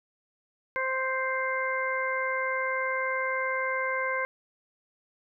harmonic tone, 523.3 Hz, C5, in tune, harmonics 1 / 2 / 3 / 4, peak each -32 / -32 / -32 / -32 dBFS, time 0.76-4.25 s, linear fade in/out 0 ms, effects none

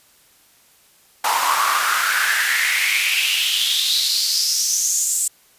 pink noise with high-pass filter sweep, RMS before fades -19 dBFS, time 1.24-5.28 s, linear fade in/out 5 ms, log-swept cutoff 910 to 8000 Hz, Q 5.4, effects white hiss -54 dBFS RMS until 5.58 s + resampled to 32000 Hz

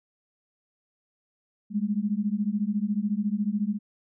sine beating tone pair, 200.5 / 214.5 Hz, G3 / A3, +39 / -44 cents, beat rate 14 Hz, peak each -27 dBFS, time 1.7-3.79 s, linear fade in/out 50 ms, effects none

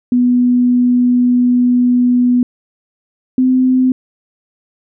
sine tone pair in turn, 246.4 / 256.6 Hz, B3 / C4, -4 / -34 cents, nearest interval minor second, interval 70 cents, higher second, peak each -8 dBFS, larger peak neither, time 0.12-2.43 / 3.38-3.92 s, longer first, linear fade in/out 2 ms, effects none

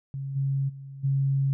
sine tone with level steps, 136.9 Hz, C#3, 21 cents flat, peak -30 / -23 / -38 / -21 dBFS, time 0.14-1.53 s, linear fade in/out 0 ms, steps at 0.35 / 0.68 / 1.03 s, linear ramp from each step 20 ms, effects none

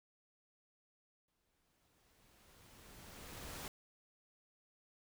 pink noise with exponential growth, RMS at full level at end -45 dBFS, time 1.28-3.68 s, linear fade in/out 1 ms, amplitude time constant 520 ms, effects none

